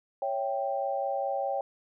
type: chord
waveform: sine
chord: C# diminished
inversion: none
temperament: equal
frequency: 554.4 / 659.3 / 784 Hz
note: C#5 / E5 / G5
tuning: 0 / 0 / 0 cents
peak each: -31 / -36 / -31 dBFS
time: 0.22-1.61 s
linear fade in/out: 2 ms
effects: none